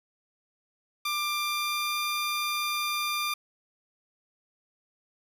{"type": "tone with pitch glide", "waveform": "15% pulse", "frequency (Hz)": [1188, 1194.9], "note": ["D6", "D6"], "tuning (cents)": [20, 30], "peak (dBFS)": -21, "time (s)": [1.05, 3.34], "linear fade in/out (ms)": 5, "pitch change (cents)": 10, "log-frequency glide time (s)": [1.39, 1.99], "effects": []}